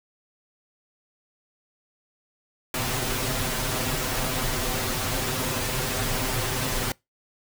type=noise with comb filter; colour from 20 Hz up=pink; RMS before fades=-27 dBFS; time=2.74-6.92 s; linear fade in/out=2 ms; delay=7.8 ms; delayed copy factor=+0.95; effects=noise-tail reverb RT60 0.2 s tail -24 dB re dry